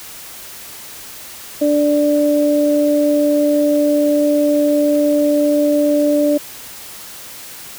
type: tone pair together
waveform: sine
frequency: 293.7 / 587.7 Hz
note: D4 / D5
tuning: 0 / +1 cents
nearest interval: octave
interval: 1201 cents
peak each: -14 dBFS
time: 1.61-6.38 s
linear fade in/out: 10 ms
effects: white hiss -34 dBFS RMS until 7.78 s